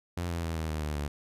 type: tone with pitch steps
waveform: sawtooth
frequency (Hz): 87.1 / 84.57 / 82.12 / 79.73 / 77.42 / 75.17 / 72.99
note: F2 / E2 / E2 / D#2 / D#2 / D2 / D2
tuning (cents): -4 / +45 / -6 / +43 / -8 / +41 / -10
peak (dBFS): -27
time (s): 0.17-1.08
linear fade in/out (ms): 5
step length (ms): 130
effects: resampled to 32000 Hz